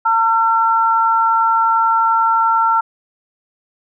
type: tone pair together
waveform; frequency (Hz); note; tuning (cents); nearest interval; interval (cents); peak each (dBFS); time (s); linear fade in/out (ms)
sine; 905.7 / 1357; A5 / E6; +50 / +50; perfect fifth; 700; -14; 0.05-2.81; 10
effects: none